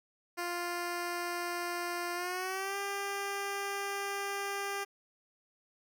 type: tone with pitch glide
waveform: 10% pulse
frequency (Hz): 349.2 to 398.8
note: F4 to G4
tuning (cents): 0 to +30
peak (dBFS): -26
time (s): 0.37-4.85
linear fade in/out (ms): 20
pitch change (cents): +230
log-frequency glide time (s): 2.14-2.77
effects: none